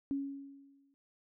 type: tone with exponential decay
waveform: sine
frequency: 277.2 Hz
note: C#4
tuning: in tune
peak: -30 dBFS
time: 0.11-0.94 s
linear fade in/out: 0 ms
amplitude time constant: 180 ms
effects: none